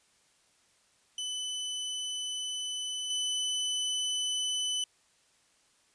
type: tone with level steps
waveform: sawtooth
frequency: 3006 Hz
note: F#7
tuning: 27 cents sharp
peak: -30 / -26 dBFS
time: 1.18-4.84 s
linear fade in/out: 2 ms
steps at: 3.1 s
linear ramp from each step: 5 ms
effects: white hiss -67 dBFS RMS until 5.94 s + resampled to 22050 Hz